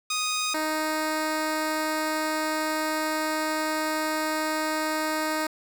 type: tone pair in turn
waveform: 10% pulse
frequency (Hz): 1244.5 / 311.1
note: D#6 / D#4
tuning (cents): 0 / 0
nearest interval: 2 octaves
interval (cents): 2400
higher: first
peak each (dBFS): -17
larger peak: neither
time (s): 0.1-0.54 / 0.54-5.47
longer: second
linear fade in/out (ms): 5
effects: 8-bit